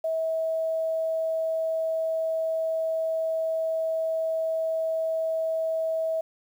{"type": "tone with quantisation", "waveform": "sine", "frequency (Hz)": 646, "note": "E5", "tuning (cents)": -35, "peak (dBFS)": -24, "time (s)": [0.04, 6.21], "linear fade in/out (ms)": 5, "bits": 9, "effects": []}